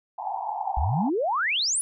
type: band-pass noise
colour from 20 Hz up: white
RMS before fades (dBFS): -30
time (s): 0.18-1.1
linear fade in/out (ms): 10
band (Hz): 730 to 920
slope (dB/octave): 96
type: exponential sweep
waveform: sine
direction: up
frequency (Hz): 59.4 to 10360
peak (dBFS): -22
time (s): 0.77-1.81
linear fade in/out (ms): 0
effects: none